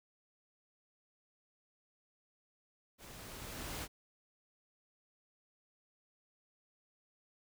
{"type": "noise with level ramp", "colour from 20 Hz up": "pink", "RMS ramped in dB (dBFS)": [-53, -41], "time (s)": [2.98, 3.88], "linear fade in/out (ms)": 50, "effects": []}